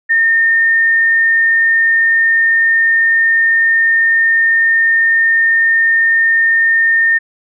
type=tone; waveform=sine; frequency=1822 Hz; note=A#6; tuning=40 cents flat; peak=-8 dBFS; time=0.09-7.19 s; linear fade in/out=20 ms; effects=none